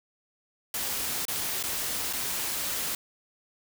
white noise with dropouts, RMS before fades -31 dBFS, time 0.74-2.95 s, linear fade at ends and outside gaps 2 ms, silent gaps 1.253-1.282 / 1.628-1.637 / 2.128-2.133 s, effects none

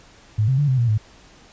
sine tone with pitch steps, 107 / 132.1 / 145.4 / 130.3 / 118.9 / 107.7 Hz, A2 / C3 / D3 / C3 / A#2 / A2, -48 / +17 / -17 / -7 / +35 / -37 cents, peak -15 dBFS, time 0.38-0.98 s, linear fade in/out 10 ms, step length 100 ms, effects pink hiss -49 dBFS RMS until 1.52 s + resampled to 16000 Hz

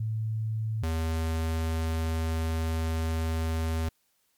sine / square tone pair in turn, 110 / 80.91 Hz, A2 / E2, 0 / -32 cents, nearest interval perfect fourth, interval 532 cents, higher first, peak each -27 dBFS, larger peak neither, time 0-0.83 / 0.83-3.89 s, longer second, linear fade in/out 5 ms, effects white hiss -71 dBFS RMS until 4.37 s + MP3 96 kbps

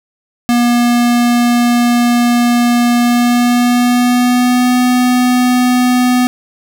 square tone with pitch glide, 240 to 249 Hz, B3 to B3, -49 to +14 cents, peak -9 dBFS, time 0.49-6.27 s, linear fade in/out 0 ms, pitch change +63 cents, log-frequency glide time 2.97-4.77 s, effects none

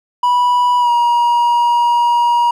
triangle tone with pitch glide, 980 to 953.2 Hz, B5 to A#5, -14 to +38 cents, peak -8 dBFS, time 0.23-2.51 s, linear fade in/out 5 ms, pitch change -48 cents, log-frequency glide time 0.79-0.9 s, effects none

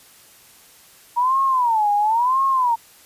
sine tone with vibrato, 942 Hz, A#5, 18 cents sharp, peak -15 dBFS, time 1.16-2.76 s, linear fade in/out 20 ms, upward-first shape sine, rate 0.97 Hz, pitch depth 240 cents each way, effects white hiss -49 dBFS RMS until 3.05 s + resampled to 32000 Hz

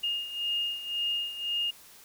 sine beating tone pair, 2837 / 2838.9 Hz, F7 / F7, +27 / +28 cents, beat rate 1.9 Hz, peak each -30 / -35 dBFS, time 0.03-1.71 s, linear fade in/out 10 ms, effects white hiss -53 dBFS RMS until 2.04 s

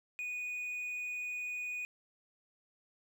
triangle tone, 2472 Hz, D#7, 12 cents flat, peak -35 dBFS, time 0.19-1.85 s, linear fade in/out 0 ms, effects none

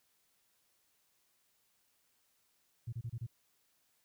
sine tone bursts, 116.54 Hz, A#2, in tune, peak -36 dBFS, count 5, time 2.87-3.267 s, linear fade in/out 10 ms, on 57 ms, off 28 ms, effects tanh soft clip ceiling -32 dBFS + white hiss -75 dBFS RMS until 4.04 s

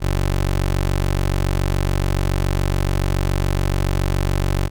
20% pulse tone, 47.07 Hz, F#1, 30 cents sharp, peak -12 dBFS, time 0-4.7 s, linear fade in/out 50 ms, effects none

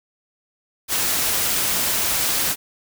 white noise, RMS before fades -21 dBFS, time 0.88-2.56 s, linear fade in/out 50 ms, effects none

